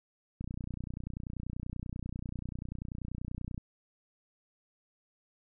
click train, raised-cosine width 5 ms, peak -26 dBFS, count 97, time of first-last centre 0.41-3.578 s, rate 30.3 Hz, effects none

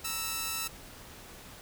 5% pulse tone pair together, 932.3 / 1315.8 Hz, A#5 / E6, 0 / -4 cents, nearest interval tritone, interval 596 cents, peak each -29 / -21 dBFS, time 0.04-0.68 s, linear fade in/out 10 ms, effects pink hiss -49 dBFS RMS until 1.61 s

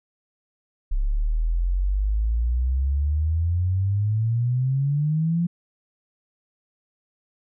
sine exponential sweep, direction up, 33.52 to 174.61 Hz, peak -19 dBFS, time 0.91-5.47 s, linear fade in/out 10 ms, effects none

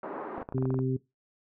pink band-pass noise, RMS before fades -38 dBFS, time 0.03-0.43 s, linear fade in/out 2 ms, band 270 to 1300 Hz, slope 24 dB/octave
clicks, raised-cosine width 1 ms, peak -24 dBFS, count 10, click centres 0.38 / 0.418 / 0.489 / 0.524 / 0.581 / 0.625 / 0.655 / 0.705 / 0.743 / 0.79 s
harmonic tone, 130.3 Hz, C3, 7 cents flat, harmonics 1 / 2 / 3, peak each -28 / -31 / -33 dBFS, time 0.54-0.97 s, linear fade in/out 10 ms
effects noise-tail reverb RT60 0.2 s tail -19 dB re dry

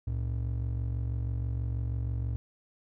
triangle ring-modulated tone, 90.2 Hz, F#2, 44 cents flat, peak -24 dBFS, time 0.07-2.36 s, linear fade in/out 0 ms, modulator 23.1 Hz, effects none

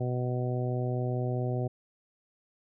harmonic tone, 124.7 Hz, B2, 17 cents sharp, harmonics 1 / 2 / 3 / 4 / 5 / 6, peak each -29 / -38 / -36 / -39 / -39 / -42 dBFS, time 0-1.68 s, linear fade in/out 10 ms, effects none

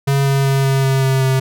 square tone with pitch steps, 138.4 / 137.36 / 136.34 / 135.32 / 134.3 / 133.3 / 132.3 Hz, C#3 / C#3 / C#3 / C#3 / C3 / C3 / C3, -2 / -15 / -28 / -41 / +46 / +33 / +20 cents, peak -13 dBFS, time 0.07-1.4 s, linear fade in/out 10 ms, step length 190 ms, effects none

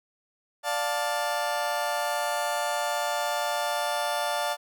30% pulse chord, D minor, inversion none, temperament just, 587.3 / 704.8 / 881 Hz, D5 / F5 / A5, 0 / +16 / +2 cents, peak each -28 dBFS, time 0.63-4.57 s, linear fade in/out 50 ms, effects none

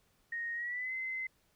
sine tone with pitch glide, 1864.7 to 2057 Hz, A#6 to C7, 0 to -30 cents, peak -35 dBFS, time 0.32-1.27 s, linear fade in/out 5 ms, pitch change +170 cents, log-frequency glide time 0.54-0.93 s, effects pink hiss -72 dBFS RMS until 1.55 s

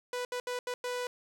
sawtooth tone bursts at uneven times, 493.9 Hz, B4, in tune, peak -29 dBFS, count 5, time 0.13-0.25 / 0.32-0.4 / 0.47-0.59 / 0.67-0.74 / 0.84-1.07 s, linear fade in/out 2 ms, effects low-pass 10000 Hz 12 dB/octave + 10-bit

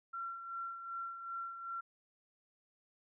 sine tone with tremolo, 1363 Hz, F6, 43 cents flat, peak -38 dBFS, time 0.13-1.81 s, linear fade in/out 10 ms, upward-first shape sine, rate 2.6 Hz, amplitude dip 55%, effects none

